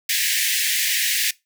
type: high-pass noise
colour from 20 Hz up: pink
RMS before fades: -21 dBFS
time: 0.09-1.31 s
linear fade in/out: 5 ms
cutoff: 1700 Hz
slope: 96 dB/octave
effects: noise-tail reverb RT60 0.2 s tail -21 dB re dry